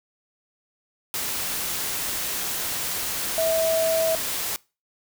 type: tone in noise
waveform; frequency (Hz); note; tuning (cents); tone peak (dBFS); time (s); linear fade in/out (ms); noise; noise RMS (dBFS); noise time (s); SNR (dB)
sine; 650; E5; -24; -20; 3.38-4.15; 0; white; -28; 1.14-4.56; +5
effects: noise-tail reverb RT60 0.3 s tail -23 dB re dry